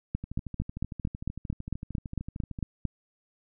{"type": "two click trains", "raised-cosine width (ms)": 5, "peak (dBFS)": [-24, -16], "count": [32, 13], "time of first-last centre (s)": [[0.24, 2.588], [0.15, 2.853]], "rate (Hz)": [13.2, 4.44], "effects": []}